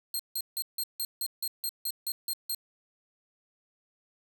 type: tone bursts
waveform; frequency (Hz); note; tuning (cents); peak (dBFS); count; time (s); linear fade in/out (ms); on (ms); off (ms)
10% pulse; 4211; C8; +10; -23; 12; 0.14-2.548; 2; 54; 160
effects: 9-bit